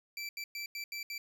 25% pulse tone bursts at uneven times, 2332 Hz, D7, 13 cents flat, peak -34 dBFS, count 6, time 0.17-0.29 / 0.37-0.44 / 0.55-0.66 / 0.75-0.84 / 0.92-1.03 / 1.1-1.18 s, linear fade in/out 2 ms, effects none

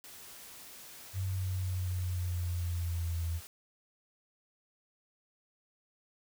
white noise, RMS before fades -50 dBFS, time 0.04-3.47 s, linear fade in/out 0 ms
sine tone with pitch glide, 94.9 to 83.09 Hz, F#2 to E2, +44 to +14 cents, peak -31 dBFS, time 1.13-3.41 s, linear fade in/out 50 ms, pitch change -230 cents, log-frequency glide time 1.23-3.29 s
effects none

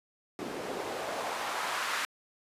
white noise with band-pass filter sweep, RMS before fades -35 dBFS, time 0.39-2.05 s, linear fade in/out 0 ms, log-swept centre 320 to 1500 Hz, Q 1.3, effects resampled to 32000 Hz

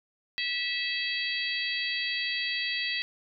harmonic tone, 653 Hz, E5, 17 cents flat, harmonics 3 / 4 / 5 / 6 / 7, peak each -33 / -34 / -35 / -36 / -36 dBFS, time 0.38-3.02 s, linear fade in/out 0 ms, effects none

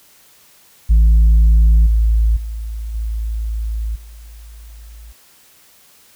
sine tone with level steps, 55 Hz, A1, in tune, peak -4 / -9 / -22 / -18 / -34 dBFS, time 0.89-5.13 s, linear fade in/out 20 ms, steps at 1.86 / 2.36 / 2.94 / 3.95 s, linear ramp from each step 10 ms, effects tanh soft clip ceiling -6 dBFS + white hiss -49 dBFS RMS until 6.15 s

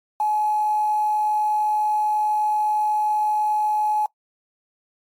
sine tone with quantisation, 849 Hz, G#5, 38 cents sharp, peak -18 dBFS, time 0.2-4.06 s, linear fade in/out 2 ms, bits 7, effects noise-tail reverb RT60 0.1 s tail -21 dB re dry + MP3 64 kbps

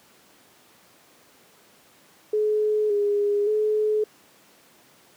sine tone with pitch steps, 425.7 / 409.9 / 427.3 Hz, G#4 / G#4 / G#4, +43 / -23 / +49 cents, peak -19 dBFS, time 2.33-4.04 s, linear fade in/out 5 ms, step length 570 ms, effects pink hiss -55 dBFS RMS until 5.16 s + high-pass 200 Hz 12 dB/octave

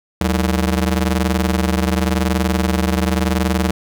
sawtooth ring-modulated tone, 130.9 Hz, C3, 1 cent sharp, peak -8 dBFS, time 0.21-3.71 s, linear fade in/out 0 ms, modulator 55 Hz, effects none

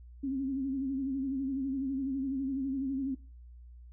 sine tone with vibrato, 269.5 Hz, C#4, 49 cents flat, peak -30 dBFS, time 0.23-3.15 s, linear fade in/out 10 ms, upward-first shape sine, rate 12 Hz, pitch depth 64 cents each way, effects noise-tail reverb RT60 0.3 s tail -17 dB re dry + added 60 Hz sine -48 dBFS peak until 3.92 s

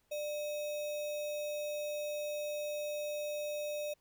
sine tone with sample-and-hold, 595 Hz, D5, 22 cents sharp, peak -35 dBFS, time 0.11-3.94 s, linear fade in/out 10 ms, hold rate 3150 Hz, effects pink hiss -75 dBFS RMS until 4 s

